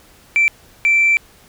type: tone bursts at uneven times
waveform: sine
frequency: 2339 Hz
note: D7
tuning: 8 cents flat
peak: -9 dBFS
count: 2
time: 0.36-0.48 / 0.85-1.17 s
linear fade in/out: 0 ms
effects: tanh soft clip ceiling -7 dBFS + pink hiss -48 dBFS RMS until 1.48 s